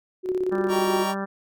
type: tone with tremolo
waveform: sine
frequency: 368.6 Hz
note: F#4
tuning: 7 cents flat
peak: -20 dBFS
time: 0.23-1.07 s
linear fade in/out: 50 ms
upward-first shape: square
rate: 17 Hz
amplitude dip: 50%
type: harmonic tone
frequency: 196 Hz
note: G3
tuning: in tune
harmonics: 1 / 2 / 3 / 4 / 5 / 6 / 7 / 8 / 9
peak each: -29 / -34 / -35 / -37 / -39 / -37 / -39 / -40 / -41 dBFS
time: 0.51-1.26 s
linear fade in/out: 20 ms
type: chord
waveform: square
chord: Eb dominant seventh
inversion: none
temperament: just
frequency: 622.3 / 777.8 / 933.4 / 1120.1 Hz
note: Eb5 / G5 / Bb5 / Db6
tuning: 0 / -14 / +2 / +18 cents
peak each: -33 / -32 / -30 / -32 dBFS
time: 0.68-1.15 s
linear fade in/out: 50 ms
effects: none